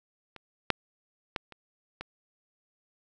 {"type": "clicks", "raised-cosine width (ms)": 0.3, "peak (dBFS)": [-28, -6, -14, -30, -21], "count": 5, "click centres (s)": [0.363, 0.703, 1.362, 1.523, 2.01], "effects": []}